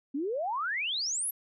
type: exponential sweep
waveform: sine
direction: up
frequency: 261.6 to 11980 Hz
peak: -29 dBFS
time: 0.14-1.31 s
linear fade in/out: 10 ms
effects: none